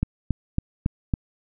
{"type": "click train", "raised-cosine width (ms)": 5, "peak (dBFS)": -9, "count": 5, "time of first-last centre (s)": [0.03, 1.138], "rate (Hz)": 3.61, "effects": []}